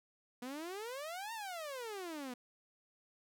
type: exponential two-way sweep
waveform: sawtooth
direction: up then down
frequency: 239.2 to 932.3 to 239.2 Hz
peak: -38 dBFS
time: 0.42-2.34 s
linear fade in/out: 5 ms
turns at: 1.33 s
effects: none